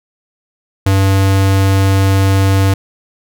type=tone; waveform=square; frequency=97 Hz; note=G2; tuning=18 cents flat; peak=-9 dBFS; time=0.86-2.74 s; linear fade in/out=5 ms; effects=none